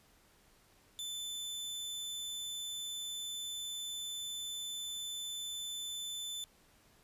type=tone; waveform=sawtooth; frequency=3520 Hz; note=A7; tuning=in tune; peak=-36 dBFS; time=0.99-6.44 s; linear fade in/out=0 ms; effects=pink hiss -66 dBFS RMS until 7.03 s + resampled to 32000 Hz